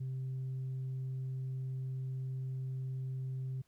sine tone, 130.81 Hz, C3, in tune, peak -34 dBFS, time 0-3.62 s, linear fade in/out 10 ms, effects tanh soft clip ceiling -34 dBFS + pink hiss -75 dBFS RMS until 3.67 s

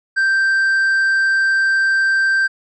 triangle tone, 1568 Hz, G6, in tune, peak -11 dBFS, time 0.16-2.48 s, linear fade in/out 20 ms, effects resampled to 22050 Hz

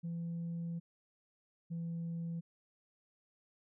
sine tone pair in turn, 168.7 / 167.63 Hz, E3 / E3, +40 / +29 cents, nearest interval unison, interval 11 cents, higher first, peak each -35 / -35 dBFS, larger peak neither, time 0.03-0.8 / 1.7-2.41 s, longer first, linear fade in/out 20 ms, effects tanh soft clip ceiling -35 dBFS

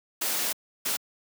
white noise bursts at uneven times, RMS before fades -28 dBFS, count 2, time 0.21-0.53 / 0.85-0.97 s, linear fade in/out 10 ms, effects high-pass 200 Hz 12 dB/octave

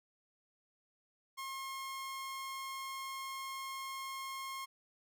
sawtooth tone, 1074 Hz, C6, 45 cents sharp, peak -37 dBFS, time 1.37-4.66 s, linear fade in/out 20 ms, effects none

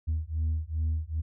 sine beating tone pair, 77.78 / 80.28 Hz, D#2 / E2, 0 / -45 cents, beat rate 2.5 Hz, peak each -28 dBFS, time 0.07-1.22 s, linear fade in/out 20 ms, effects tanh soft clip ceiling -23 dBFS

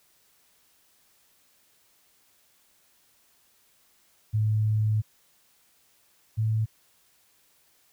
sine tone pair in turn, 107.8 / 109.94 Hz, A2 / A2, -35 / -1 cents, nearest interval unison, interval 34 cents, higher second, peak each -21 / -22 dBFS, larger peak first, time 4.33-5.02 / 6.37-6.66 s, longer first, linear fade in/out 20 ms, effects white hiss -64 dBFS RMS until 7.92 s

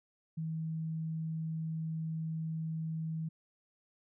sine tone, 160.4 Hz, E3, 47 cents flat, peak -34 dBFS, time 0.37-3.29 s, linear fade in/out 10 ms, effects none

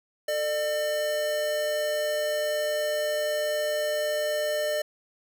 square tone pair together, 444.7 / 602 Hz, A4 / D5, +18 / +43 cents, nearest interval perfect fourth, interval 525 cents, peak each -38 / -26 dBFS, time 0.28-4.82 s, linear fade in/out 5 ms, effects none

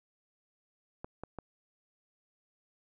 clicks, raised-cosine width 1 ms, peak -26 dBFS, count 3, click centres 1.045 / 1.236 / 1.387 s, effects none

